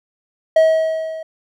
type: tone with level ramp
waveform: triangle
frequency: 640 Hz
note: D#5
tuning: 49 cents sharp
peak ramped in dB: -5 to -25 dBFS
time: 0.56-1.23 s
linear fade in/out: 5 ms
effects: none